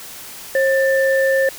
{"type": "tone pair together", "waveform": "sine", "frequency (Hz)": [536.8, 1776], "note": ["C5", "A6"], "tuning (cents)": [44, 16], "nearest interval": "octave + major sixth", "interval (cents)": 2072, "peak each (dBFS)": [-14, -19], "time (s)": [0.55, 1.49], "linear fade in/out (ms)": 2, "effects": ["white hiss -35 dBFS RMS until 1.58 s"]}